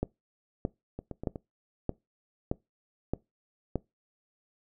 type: two click trains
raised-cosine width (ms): 2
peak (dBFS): -15 / -24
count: 7 / 4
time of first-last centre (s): 0.03-3.757 / 0.99-1.358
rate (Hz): 1.61 / 8.15
effects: noise-tail reverb RT60 0.2 s tail -22 dB re dry